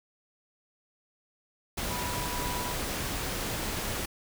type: tone in noise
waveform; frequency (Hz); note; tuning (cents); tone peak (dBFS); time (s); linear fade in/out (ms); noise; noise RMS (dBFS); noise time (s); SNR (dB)
sine; 979; B5; -15; -37; 1.89-2.74; 10; pink; -33; 1.77-4.06; -7
effects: none